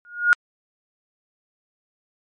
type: tone with exponential growth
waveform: sine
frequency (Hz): 1433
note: F6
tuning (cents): +44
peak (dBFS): -8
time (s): 0.05-0.33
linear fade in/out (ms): 0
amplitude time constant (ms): 60
effects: MP3 48 kbps